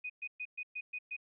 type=tone bursts; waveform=sine; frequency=2489 Hz; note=D#7; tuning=in tune; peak=-37 dBFS; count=7; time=0.04-1.166 s; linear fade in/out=10 ms; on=58 ms; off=120 ms; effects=none